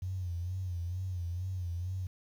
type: tone with vibrato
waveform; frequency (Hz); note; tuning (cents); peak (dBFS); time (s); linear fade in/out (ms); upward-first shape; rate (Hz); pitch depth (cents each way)
sine; 89.8; F2; +49; -33; 0.02-2.07; 5; sine; 2.2; 83
effects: 10-bit